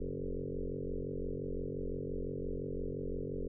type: tone with frequency modulation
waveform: sine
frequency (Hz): 207.7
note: G#3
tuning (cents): 0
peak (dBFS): -35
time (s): 0-3.48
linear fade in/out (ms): 10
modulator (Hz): 45.8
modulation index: 5.9
effects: none